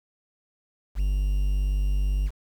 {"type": "tone with quantisation", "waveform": "triangle", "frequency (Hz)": 49, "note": "G1", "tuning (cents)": 0, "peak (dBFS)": -19, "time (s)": [0.95, 2.31], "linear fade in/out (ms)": 50, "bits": 8, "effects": []}